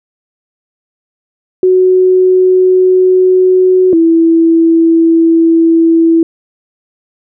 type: tone pair in turn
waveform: sine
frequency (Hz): 370 / 329.6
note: F#4 / E4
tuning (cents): 0 / 0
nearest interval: major second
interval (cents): 200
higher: first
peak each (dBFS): -4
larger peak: neither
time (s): 1.63-3.93 / 3.93-6.23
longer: neither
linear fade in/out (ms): 2
effects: none